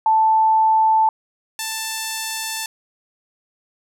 sine / 5% pulse tone pair in turn, 880 / 884.7 Hz, A5 / A5, 0 / +9 cents, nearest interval unison, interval 9 cents, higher second, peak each -12 dBFS, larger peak neither, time 0.06-1.09 / 1.59-2.66 s, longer second, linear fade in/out 2 ms, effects none

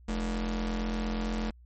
45% pulse ring-modulated tone, 130.81 Hz, C3, in tune, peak -26 dBFS, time 0.08-1.51 s, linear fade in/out 10 ms, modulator 86.5 Hz, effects added 60 Hz sine -51 dBFS peak until 1.65 s + MP3 32 kbps

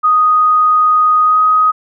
sine tone with pitch glide, 1244.5 to 1256.1 Hz, D#6 to D#6, 0 to +16 cents, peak -7 dBFS, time 0.03-1.72 s, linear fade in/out 20 ms, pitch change +16 cents, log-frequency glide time 1.24-1.39 s, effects none

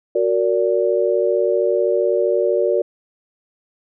sine chord, Gb augmented, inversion none, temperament just, 370 / 462.5 / 578.1 Hz, Gb4 / Bb4 / D5, 0 / -14 / -27 cents, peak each -19 dBFS, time 0.15-2.82 s, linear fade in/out 5 ms, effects none

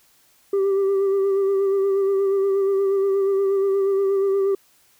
sine tone with vibrato, 392 Hz, G4, in tune, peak -14 dBFS, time 0.53-4.55 s, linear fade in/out 5 ms, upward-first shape sine, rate 8.4 Hz, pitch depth 28 cents each way, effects tanh soft clip ceiling -16 dBFS + white hiss -58 dBFS RMS until 4.99 s

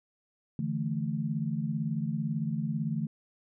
sine chord, D suspended second, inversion none, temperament equal, 146.83 / 164.81 / 220 Hz, D3 / E3 / A3, 0 / 0 / 0 cents, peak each -33 dBFS, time 0.59-3.07 s, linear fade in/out 2 ms, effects none

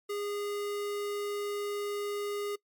square tone, 409.7 Hz, G#4, 24 cents flat, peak -33 dBFS, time 0.09-2.56 s, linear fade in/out 10 ms, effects noise-tail reverb RT60 0.1 s tail -22 dB re dry + MP3 96 kbps

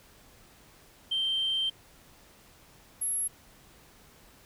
sine tone pair in turn, 3136 / 11211 Hz, G7 / F9, 0 / +6 cents, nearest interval octave + minor seventh, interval 2206 cents, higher second, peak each -25 / -27 dBFS, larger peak first, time 1.11-1.7 / 3.01-3.28 s, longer first, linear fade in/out 10 ms, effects tanh soft clip ceiling -22 dBFS + pink hiss -57 dBFS RMS until 4.45 s

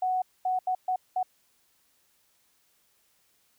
sine tone bursts at uneven times, 741 Hz, F#5, 2 cents sharp, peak -24 dBFS, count 5, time 0.02-0.22 / 0.45-0.59 / 0.67-0.75 / 0.88-0.96 / 1.16-1.23 s, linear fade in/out 5 ms, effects white hiss -68 dBFS RMS until 3.58 s

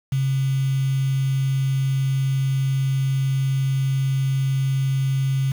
sine tone with quantisation, 134.4 Hz, C3, 47 cents sharp, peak -18 dBFS, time 0.12-5.52 s, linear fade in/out 5 ms, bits 6, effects none

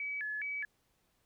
sine tone with vibrato, 1975.5 Hz, B6, in tune, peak -35 dBFS, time 0-0.65 s, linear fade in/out 2 ms, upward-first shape square, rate 2.4 Hz, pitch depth 250 cents each way, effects pink hiss -75 dBFS RMS until 1.25 s

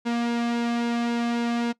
sawtooth tone with flanger, 236.1 Hz, A#3, 22 cents sharp, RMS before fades -25 dBFS, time 0.05-1.73 s, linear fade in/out 20 ms, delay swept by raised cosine 1.6 to 2.1 ms, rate 3.7 Hz, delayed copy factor -0.55, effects noise-tail reverb RT60 0.1 s tail -21 dB re dry + low-pass 5000 Hz 12 dB/octave

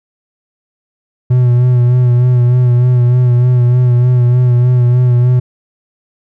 triangle tone with vibrato, 123.47 Hz, B2, in tune, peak -4 dBFS, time 1.3-5.4 s, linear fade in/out 10 ms, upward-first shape sine, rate 3.3 Hz, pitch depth 33 cents each way, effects none

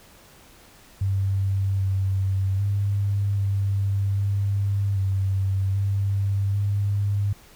sine tone with pitch steps, 97.4 / 96.3 / 100.4 / 98.9 / 99.8 / 96.6 / 99.1 / 101 Hz, G2 / G2 / G2 / G2 / G2 / G2 / G2 / G#2, -11 / -30 / +42 / +16 / +32 / -25 / +19 / -48 cents, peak -20 dBFS, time 1.01-7.33 s, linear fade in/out 5 ms, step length 790 ms, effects pink hiss -51 dBFS RMS until 7.55 s

